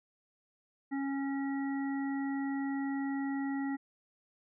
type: harmonic tone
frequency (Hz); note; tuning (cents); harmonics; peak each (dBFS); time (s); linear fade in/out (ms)
275.2; C#4; -12; 1 / 3 / 5 / 7; -32 / -43 / -51 / -45; 0.91-3.77; 20
effects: none